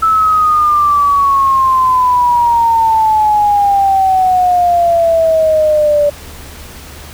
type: exponential sweep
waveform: sine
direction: down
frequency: 1318.5 to 580 Hz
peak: -7 dBFS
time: 0.02-6.1 s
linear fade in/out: 10 ms
effects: added 75 Hz sine -34 dBFS peak until 7.13 s + pink hiss -33 dBFS RMS until 7.13 s